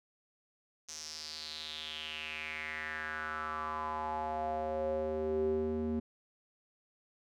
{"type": "tone with band-pass filter sweep", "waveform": "square", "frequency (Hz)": 77.78, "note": "D#2", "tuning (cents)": 0, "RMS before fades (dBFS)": -37, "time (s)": [0.88, 6], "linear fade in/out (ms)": 10, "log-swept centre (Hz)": [6100, 280], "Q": 5.3, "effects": []}